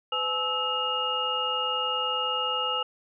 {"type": "tone cluster", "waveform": "sine", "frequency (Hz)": [505, 852, 1303, 2845], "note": ["B4", "G#5", "E6", "F7"], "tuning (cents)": [39, 44, -20, 31], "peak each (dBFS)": [-34, -34, -30, -28], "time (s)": [0.12, 2.83], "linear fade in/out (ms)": 5, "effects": []}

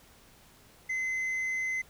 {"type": "tone with tanh clipping", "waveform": "triangle", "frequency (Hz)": 2050, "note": "C7", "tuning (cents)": -36, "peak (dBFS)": -30, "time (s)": [0.89, 1.82], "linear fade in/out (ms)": 10, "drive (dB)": 8, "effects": ["pink hiss -58 dBFS RMS until 1.89 s"]}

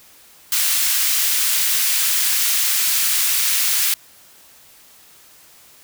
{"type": "high-pass noise", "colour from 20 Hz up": "white", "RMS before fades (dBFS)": -18, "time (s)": [0.52, 3.94], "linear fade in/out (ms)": 2, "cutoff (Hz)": 1800, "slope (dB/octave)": 12, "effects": ["white hiss -48 dBFS RMS until 5.83 s"]}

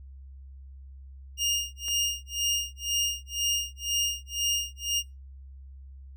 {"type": "tone with tremolo", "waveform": "25% pulse", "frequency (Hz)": 2832, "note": "F7", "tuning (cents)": 23, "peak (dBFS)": -20, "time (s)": [1.37, 5.03], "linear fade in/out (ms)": 50, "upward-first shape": "sine", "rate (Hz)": 2, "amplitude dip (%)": 100}
{"type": "click", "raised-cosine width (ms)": 0.3, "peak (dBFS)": -28, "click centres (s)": 1.883}
{"effects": ["noise-tail reverb RT60 0.2 s tail -20 dB re dry", "added 67 Hz sine -43 dBFS peak until 6.16 s"]}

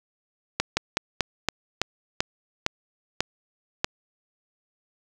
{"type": "slowing click train", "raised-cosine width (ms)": 0.2, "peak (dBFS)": -4, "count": 10, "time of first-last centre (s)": [0.6, 3.845], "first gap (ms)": 170, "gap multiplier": 1.18, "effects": ["7-bit"]}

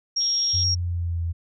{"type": "tone", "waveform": "sine", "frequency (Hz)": 5588, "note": "F8", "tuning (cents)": 0, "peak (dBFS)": -20, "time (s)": [0.16, 0.75], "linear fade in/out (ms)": 10}
{"type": "band-pass noise", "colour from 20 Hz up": "pink", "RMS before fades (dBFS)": -39, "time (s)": [0.2, 0.64], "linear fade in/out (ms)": 10, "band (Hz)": [3200, 3900], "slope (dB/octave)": 96}
{"type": "tone with pitch glide", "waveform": "sine", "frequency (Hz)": [89, 84.3], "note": ["F2", "E2"], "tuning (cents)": [33, 39], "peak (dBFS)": -23, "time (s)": [0.53, 1.33], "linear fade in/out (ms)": 20, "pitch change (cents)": -94, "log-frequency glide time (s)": [0.69, 1.21]}
{"effects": []}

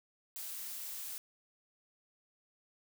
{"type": "noise", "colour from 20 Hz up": "blue", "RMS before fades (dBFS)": -43, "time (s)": [0.36, 1.18], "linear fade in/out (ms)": 0, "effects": []}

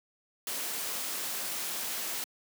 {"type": "noise", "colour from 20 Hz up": "white", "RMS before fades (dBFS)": -35, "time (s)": [0.47, 2.24], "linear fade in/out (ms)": 2, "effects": ["high-pass 200 Hz 12 dB/octave"]}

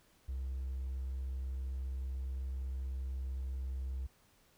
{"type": "tone with hard clipping", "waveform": "triangle", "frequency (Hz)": 65.41, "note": "C2", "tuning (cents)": 0, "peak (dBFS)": -36, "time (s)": [0.28, 4.07], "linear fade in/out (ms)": 10, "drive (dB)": 3, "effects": ["pink hiss -68 dBFS RMS until 4.57 s"]}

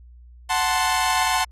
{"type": "chord", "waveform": "sawtooth", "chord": "F# diminished", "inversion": "none", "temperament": "equal", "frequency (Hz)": [740, 880, 1046.5], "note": ["F#5", "A5", "C6"], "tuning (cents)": [0, 0, 0], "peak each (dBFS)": -20, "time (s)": [0.49, 1.45], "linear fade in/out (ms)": 20, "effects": ["added 60 Hz sine -43 dBFS peak until 1.51 s", "AAC 32 kbps"]}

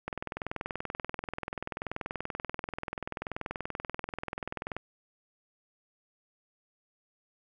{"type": "click train", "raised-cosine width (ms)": 0.5, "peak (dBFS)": -19, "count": 98, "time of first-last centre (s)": [0.08, 4.766], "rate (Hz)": 20.7, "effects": []}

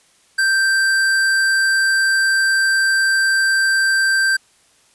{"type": "tone with hard clipping", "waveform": "sine", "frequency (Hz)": 1568, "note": "G6", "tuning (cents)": 0, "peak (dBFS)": -15, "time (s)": [0.38, 4.37], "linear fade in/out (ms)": 10, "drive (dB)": 16, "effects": ["white hiss -55 dBFS RMS until 4.94 s", "resampled to 24000 Hz"]}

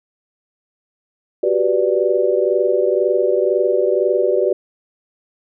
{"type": "chord", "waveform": "sine", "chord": "G major seventh", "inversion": "third", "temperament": "equal", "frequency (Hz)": [370, 392, 493.9, 587.3], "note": ["F#4", "G4", "B4", "D5"], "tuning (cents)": [0, 0, 0, 0], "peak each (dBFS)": -19, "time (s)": [1.43, 4.53], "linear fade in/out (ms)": 5, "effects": []}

